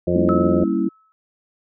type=harmonic tone; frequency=88.2 Hz; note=F2; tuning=18 cents sharp; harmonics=1 / 2 / 3 / 4 / 5 / 6 / 7; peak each=-27 / -22 / -33 / -21 / -30 / -24 / -25 dBFS; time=0.07-0.64 s; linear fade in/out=5 ms
type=chord; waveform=sine; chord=G diminished seventh; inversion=none; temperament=equal with one note detuned; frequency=196 / 233.1 / 275.7 / 329.6 Hz; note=G3 / Bb3 / Db4 / Fb4; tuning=0 / 0 / -9 / 0 cents; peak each=-23 / -24 / -24 / -21 dBFS; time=0.14-0.89 s; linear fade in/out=10 ms
type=tone with exponential decay; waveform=sine; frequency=1298 Hz; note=E6; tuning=27 cents flat; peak=-20 dBFS; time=0.29-1.12 s; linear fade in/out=0 ms; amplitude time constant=180 ms
effects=none